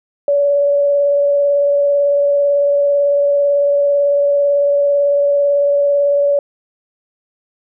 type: tone with vibrato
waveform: sine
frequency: 570 Hz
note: C#5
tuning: 48 cents sharp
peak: -10 dBFS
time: 0.28-6.39 s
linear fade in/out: 2 ms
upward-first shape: square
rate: 18 Hz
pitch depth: 10 cents each way
effects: none